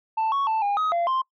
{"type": "tone with pitch steps", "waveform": "sine", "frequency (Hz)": [885, 1110, 883, 811, 1262, 687, 1048], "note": ["A5", "C#6", "A5", "G#5", "D#6", "F5", "C6"], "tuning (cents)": [10, 2, 6, -41, 24, -29, 2], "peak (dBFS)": -18, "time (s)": [0.17, 1.22], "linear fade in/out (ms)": 10, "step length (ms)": 150, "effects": ["noise-tail reverb RT60 0.1 s tail -23 dB re dry", "tanh soft clip ceiling -20 dBFS"]}